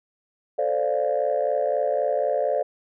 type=chord; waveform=sine; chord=D minor seventh; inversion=second; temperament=equal; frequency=440 / 523.3 / 587.3 / 698.5 Hz; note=A4 / C5 / D5 / F5; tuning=0 / 0 / 0 / 0 cents; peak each=-28 / -25 / -23 / -27 dBFS; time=0.58-2.63 s; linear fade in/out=10 ms; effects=tanh soft clip ceiling -13 dBFS